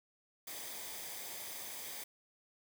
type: noise with comb filter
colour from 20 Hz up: white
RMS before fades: -45 dBFS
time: 0.47-2.04 s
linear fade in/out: 5 ms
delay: 0.72 ms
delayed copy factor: -0.5
effects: none